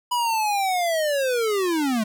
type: linear sweep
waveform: square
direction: down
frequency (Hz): 987.8 to 207.7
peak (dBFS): -21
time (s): 0.11-2.04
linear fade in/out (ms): 10
effects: none